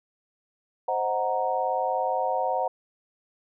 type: chord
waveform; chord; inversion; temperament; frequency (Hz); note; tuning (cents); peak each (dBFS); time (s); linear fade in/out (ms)
sine; C half-diminished seventh; none; equal; 523.3 / 622.3 / 740 / 932.3; C5 / Eb5 / Gb5 / Bb5; 0 / 0 / 0 / 0; -29 / -32 / -27 / -29; 0.88-2.68; 5
effects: none